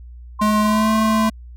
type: tone with vibrato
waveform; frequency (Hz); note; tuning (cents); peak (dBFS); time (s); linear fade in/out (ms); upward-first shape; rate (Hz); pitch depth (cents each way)
sine; 1046.5; C6; 0; -20; 0.39-1.29; 10; triangle; 2; 47
type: tone with pitch glide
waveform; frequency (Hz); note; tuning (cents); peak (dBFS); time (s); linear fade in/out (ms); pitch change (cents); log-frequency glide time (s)
square; 211.8 to 220; G#3 to A3; +34 to 0; -16; 0.41-1.3; 10; +66; 0.59-0.9
effects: added 60 Hz sine -35 dBFS peak until 1.56 s